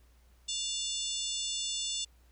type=harmonic tone with a mistuned harmonic; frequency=881 Hz; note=A5; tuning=2 cents sharp; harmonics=3 / 4 / 5 / 6 / 7 / 8 / 9; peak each=-43 / -36 / -43 / -44 / -42 / -44 / -38 dBFS; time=0.48-2.05 s; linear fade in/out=10 ms; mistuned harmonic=3; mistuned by=+110 cents; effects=added 60 Hz sine -59 dBFS peak until 2.31 s + pink hiss -69 dBFS RMS until 2.31 s